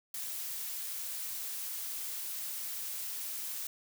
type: noise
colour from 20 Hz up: blue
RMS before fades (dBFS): -39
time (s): 0.14-3.67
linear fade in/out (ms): 2
effects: none